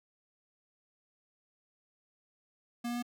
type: tone with pitch steps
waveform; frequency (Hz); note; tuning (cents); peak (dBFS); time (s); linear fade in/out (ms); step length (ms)
square; 238.1 / 240 / 242; A#3 / B3 / B3; +37 / -49 / -35; -34; 2.84-3.026; 10; 62
effects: none